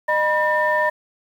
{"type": "tone cluster", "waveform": "sine", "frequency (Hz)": [611, 973, 1804], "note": ["D#5", "B5", "A6"], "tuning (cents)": [-32, -26, 43], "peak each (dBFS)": -20, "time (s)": [0.08, 0.9], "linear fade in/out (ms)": 10, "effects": ["tanh soft clip ceiling -8 dBFS", "8-bit"]}